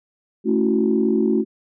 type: chord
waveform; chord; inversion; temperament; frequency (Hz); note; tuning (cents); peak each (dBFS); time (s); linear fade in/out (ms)
sine; F# minor seventh; first; equal; 220 / 277.2 / 329.6 / 370; A3 / C#4 / E4 / F#4; 0 / 0 / 0 / 0; -19 / -23 / -22 / -20; 0.44-1.45; 50
effects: tanh soft clip ceiling -6 dBFS